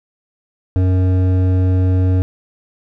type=tone with hard clipping; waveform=triangle; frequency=92.5 Hz; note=F#2; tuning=in tune; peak=-13 dBFS; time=0.76-2.22 s; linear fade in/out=0 ms; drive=15 dB; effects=none